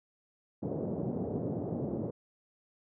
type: band-pass noise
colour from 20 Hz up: pink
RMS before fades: -35 dBFS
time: 0.62-2.11 s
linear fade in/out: 10 ms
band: 120 to 550 Hz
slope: 24 dB/octave
effects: none